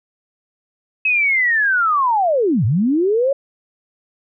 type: linear two-way sweep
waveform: sine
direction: down then up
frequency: 2579 to 97.3 to 567 Hz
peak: -13 dBFS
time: 1.05-3.33 s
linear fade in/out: 5 ms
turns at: 2.65 s
effects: none